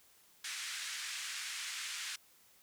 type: band-pass noise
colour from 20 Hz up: pink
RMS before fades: -42 dBFS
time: 0.44-2.16 s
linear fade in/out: 5 ms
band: 1600 to 9100 Hz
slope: 24 dB/octave
effects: white hiss -65 dBFS RMS until 2.62 s